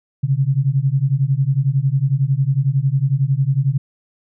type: beating tone pair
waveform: sine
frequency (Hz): 130.81 / 141.81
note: C3 / C#3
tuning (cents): 0 / +40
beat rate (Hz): 11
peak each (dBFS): -17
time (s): 0.23-3.78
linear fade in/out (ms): 10
effects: none